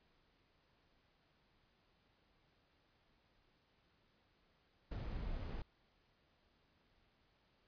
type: noise with ADSR envelope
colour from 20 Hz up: brown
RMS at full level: -40 dBFS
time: 4.91-5.62 s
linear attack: 10 ms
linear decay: 17 ms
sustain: -3 dB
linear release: 4 ms
effects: pink hiss -75 dBFS RMS until 7.67 s + resampled to 11025 Hz